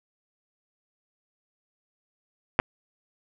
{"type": "clicks", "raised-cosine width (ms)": 0.5, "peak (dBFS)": -4, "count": 2, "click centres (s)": [2.591, 2.599], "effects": []}